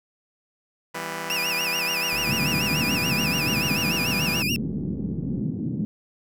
5% pulse chord, E minor, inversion none, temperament just, 164.81 / 197.78 / 247.2 Hz, E3 / G3 / B3, 0 / +16 / +2 cents, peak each -22 / -24 / -27 dBFS, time 0.94-4.43 s, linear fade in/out 10 ms
30% pulse tone with vibrato, 2622 Hz, E7, 10 cents flat, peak -21 dBFS, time 1.3-4.56 s, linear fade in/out 0 ms, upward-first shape sine, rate 6.9 Hz, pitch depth 150 cents each way
click train, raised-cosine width 3 ms, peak -26 dBFS, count 247, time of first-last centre 2.13-5.41 s, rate 75 Hz
pink band-pass noise, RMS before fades -28 dBFS, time 2.27-5.85 s, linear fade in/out 0 ms, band 140 to 260 Hz, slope 24 dB/octave
effects none

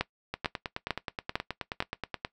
two click trains, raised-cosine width 0.3 ms, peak -11 / -16 dBFS, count 5 / 19, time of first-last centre 0.01-1.804 / 0.34-2.249 s, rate 2.23 / 9.43 Hz, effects noise-tail reverb RT60 0.1 s tail -18 dB re dry

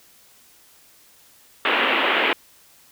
white band-pass noise, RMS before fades -20 dBFS, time 1.65-2.33 s, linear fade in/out 2 ms, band 240 to 3100 Hz, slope 48 dB/octave, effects white hiss -53 dBFS RMS until 2.91 s

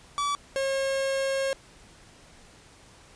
45% pulse tone pair in turn, 1150 / 540.9 Hz, D6 / C#5, -37 / -43 cents, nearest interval octave + minor second, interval 1306 cents, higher first, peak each -25 dBFS, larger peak neither, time 0.18-0.35 / 0.56-1.53 s, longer second, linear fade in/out 0 ms, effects pink hiss -53 dBFS RMS until 3.15 s + resampled to 22050 Hz

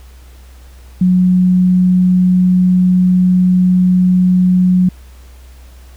sine tone, 182.4 Hz, F#3, 24 cents flat, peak -7 dBFS, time 1.01-4.89 s, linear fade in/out 5 ms, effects added 63 Hz sine -35 dBFS peak until 5.96 s + pink hiss -47 dBFS RMS until 5.96 s

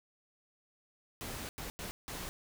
pink noise bursts at uneven times, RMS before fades -42 dBFS, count 4, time 1.21-1.49 / 1.58-1.7 / 1.79-1.91 / 2.08-2.29 s, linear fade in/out 0 ms, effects none

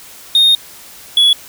triangle tone pair in turn, 3694 / 3384 Hz, A#7 / G#7, -16 / +32 cents, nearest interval major second, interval 152 cents, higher first, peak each -5 dBFS, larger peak neither, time 0.35-0.55 / 1.17-1.33 s, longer first, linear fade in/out 2 ms, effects white hiss -37 dBFS RMS until 1.48 s

